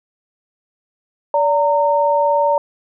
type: tone pair together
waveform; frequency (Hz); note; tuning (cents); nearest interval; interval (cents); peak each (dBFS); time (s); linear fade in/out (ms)
sine; 578 / 918.9; D5 / A#5; -28 / -25; minor sixth; 803; -15; 1.34-2.58; 2
effects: none